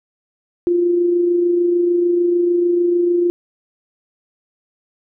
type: tone with amplitude modulation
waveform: sine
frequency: 349.2 Hz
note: F4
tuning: in tune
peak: -11 dBFS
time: 0.67-3.3 s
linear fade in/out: 0 ms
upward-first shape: sine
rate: 26.7 Hz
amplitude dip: 35%
effects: none